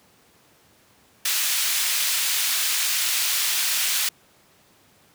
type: high-pass noise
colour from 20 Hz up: pink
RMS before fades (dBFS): -23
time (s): 1.25-4.09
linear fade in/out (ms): 5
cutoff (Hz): 2500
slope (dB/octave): 12
effects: pink hiss -57 dBFS RMS until 5.14 s + high-pass 100 Hz 12 dB/octave